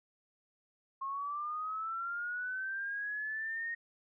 sine linear sweep, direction up, 1073 to 1864.7 Hz, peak -35 dBFS, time 1.01-3.75 s, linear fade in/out 10 ms, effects none

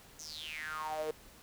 sawtooth tone with high-pass filter sweep, 155.56 Hz, D#3, in tune, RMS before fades -40 dBFS, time 0.19-1.11 s, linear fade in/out 5 ms, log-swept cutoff 6500 to 450 Hz, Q 9.4, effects pink hiss -57 dBFS RMS until 1.42 s

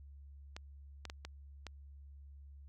clicks, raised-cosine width 0.2 ms, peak -27 dBFS, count 5, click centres 0.565 / 1.053 / 1.099 / 1.25 / 1.667 s, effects added 70 Hz sine -51 dBFS peak until 2.68 s

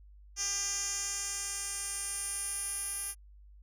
10% pulse tone with band-pass filter sweep, 398.9 Hz, G4, 30 cents sharp, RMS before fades -36 dBFS, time 0.36-3.15 s, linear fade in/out 50 ms, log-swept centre 6300 to 11000 Hz, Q 4.2, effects added 50 Hz sine -52 dBFS peak until 3.62 s

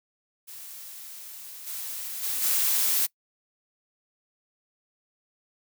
blue noise with level steps, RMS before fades -42 / -35 / -29 / -24 dBFS, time 0.47-3.07 s, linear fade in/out 20 ms, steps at 1.66 / 2.22 / 2.42 s, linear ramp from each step 20 ms, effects noise-tail reverb RT60 0.1 s tail -24 dB re dry

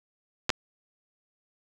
clicks, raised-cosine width 0.2 ms, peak -6 dBFS, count 2, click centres 0.494 / 0.502 s, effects none

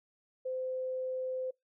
sine tone, 515 Hz, C5, 28 cents flat, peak -33 dBFS, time 0.45-1.51 s, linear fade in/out 10 ms, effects noise-tail reverb RT60 0.2 s tail -26 dB re dry

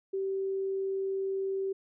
sine tone, 386.9 Hz, G4, 23 cents flat, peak -29 dBFS, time 0.13-1.73 s, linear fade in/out 10 ms, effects none

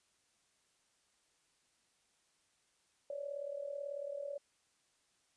sine tone with amplitude modulation, 569 Hz, C#5, 45 cents sharp, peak -36 dBFS, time 3.1-4.38 s, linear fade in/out 2 ms, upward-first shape sine, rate 38.2 Hz, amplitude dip 75%, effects white hiss -75 dBFS RMS until 5.36 s + resampled to 22050 Hz

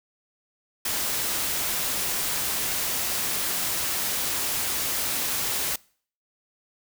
white noise, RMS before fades -27 dBFS, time 0.85-5.76 s, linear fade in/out 5 ms, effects noise-tail reverb RT60 0.5 s tail -24 dB re dry

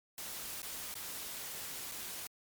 white noise with dropouts, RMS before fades -43 dBFS, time 0.18-2.27 s, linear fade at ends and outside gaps 1 ms, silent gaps 0.619-0.629 / 0.941-0.953 / 1.915-1.919 s, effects MP3 96 kbps

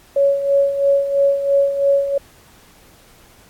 sine tone with tremolo, 558 Hz, C#5, 11 cents sharp, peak -10 dBFS, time 0.16-2.18 s, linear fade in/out 5 ms, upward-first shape sine, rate 3 Hz, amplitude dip 65%, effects pink hiss -49 dBFS RMS until 3.49 s + AAC 64 kbps

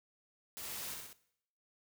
white noise with echo, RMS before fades -45 dBFS, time 0.57-0.94 s, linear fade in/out 0 ms, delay 63 ms, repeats 3, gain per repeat -3 dB, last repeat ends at 1.129 s, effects noise-tail reverb RT60 0.7 s tail -18 dB re dry

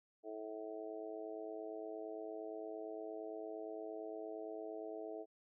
harmonic tone, 108.7 Hz, A2, 21 cents flat, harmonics 3 / 4 / 5 / 6 / 7, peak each -50 / -47 / -57 / -48 / -56 dBFS, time 0.23-5.26 s, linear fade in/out 50 ms, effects none

